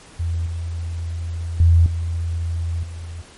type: tone with level steps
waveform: sine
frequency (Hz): 84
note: E2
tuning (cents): +33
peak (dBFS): -19 / -23 / -9 / -20 / -29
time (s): 0.19-3.22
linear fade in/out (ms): 10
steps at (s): 0.46 / 1.6 / 1.86 / 2.83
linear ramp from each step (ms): 2
effects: pink hiss -45 dBFS RMS until 3.37 s + MP3 48 kbps